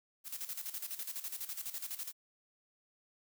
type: noise with tremolo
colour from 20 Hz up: blue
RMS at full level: -40 dBFS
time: 0.24-2.13 s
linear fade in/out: 50 ms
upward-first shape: square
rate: 12 Hz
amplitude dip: 70%
effects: none